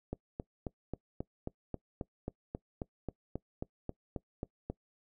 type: click train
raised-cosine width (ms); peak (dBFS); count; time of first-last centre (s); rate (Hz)
2; -23; 18; 0.13-4.7; 3.72
effects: noise-tail reverb RT60 0.1 s tail -22 dB re dry